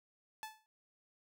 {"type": "tone with exponential decay", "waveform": "sawtooth", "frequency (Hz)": 870, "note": "A5", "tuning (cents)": -20, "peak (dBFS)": -36, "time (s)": [0.43, 0.66], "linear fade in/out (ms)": 0, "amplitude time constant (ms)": 48, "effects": []}